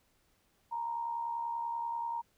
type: tone with amplitude modulation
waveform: sine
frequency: 932.3 Hz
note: A#5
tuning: in tune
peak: -31 dBFS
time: 0.71-2.22 s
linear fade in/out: 20 ms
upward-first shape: sine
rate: 70.3 Hz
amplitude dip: 50%
effects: pink hiss -72 dBFS RMS until 2.37 s